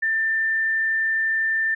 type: tone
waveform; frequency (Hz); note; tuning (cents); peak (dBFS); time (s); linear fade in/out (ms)
sine; 1786; A6; +25; -19; 0.02-1.75; 10
effects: none